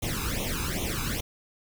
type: noise with flanger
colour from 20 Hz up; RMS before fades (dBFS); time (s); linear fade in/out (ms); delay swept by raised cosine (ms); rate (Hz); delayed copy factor
pink; -30; 0.02-1.21; 10; 0.31 to 0.81; 2.5; +0.9
effects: none